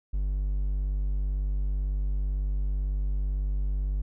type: tone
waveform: triangle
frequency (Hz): 49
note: G1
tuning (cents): 0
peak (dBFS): -23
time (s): 0.13-4.02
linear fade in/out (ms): 10
effects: none